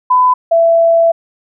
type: tone pair in turn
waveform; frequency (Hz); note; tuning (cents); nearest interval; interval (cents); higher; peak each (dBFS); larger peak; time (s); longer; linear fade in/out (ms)
sine; 1004 / 667; B5 / E5; +28 / +20; perfect fifth; 708; first; -6; neither; 0.1-0.34 / 0.51-1.12; second; 10
effects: none